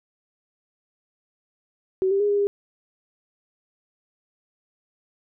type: tone with pitch steps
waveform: sine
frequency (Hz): 377.7 / 394.4 / 412.1 / 407 / 404.2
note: F#4 / G4 / G#4 / G#4 / G#4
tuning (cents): +36 / +11 / -13 / -35 / -47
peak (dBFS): -18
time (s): 2.02-2.47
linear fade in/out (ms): 0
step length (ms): 90
effects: none